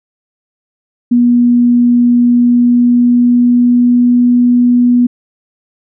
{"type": "tone with pitch glide", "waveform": "sine", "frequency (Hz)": [241.6, 244], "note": ["B3", "B3"], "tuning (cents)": [-38, -21], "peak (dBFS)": -5, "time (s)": [1.11, 5.07], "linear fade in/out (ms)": 10, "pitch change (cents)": 17, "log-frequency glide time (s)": [2.19, 4.24], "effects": []}